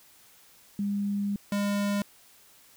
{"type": "tone pair in turn", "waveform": ["sine", "square"], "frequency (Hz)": [202.1, 202.8], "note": ["G#3", "G#3"], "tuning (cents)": [-47, -41], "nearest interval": "unison", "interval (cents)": 6, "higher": "second", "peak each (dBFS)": -26, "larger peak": "neither", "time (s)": [[0.79, 1.36], [1.52, 2.02]], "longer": "first", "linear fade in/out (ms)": 2, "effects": ["white hiss -57 dBFS RMS until 2.76 s"]}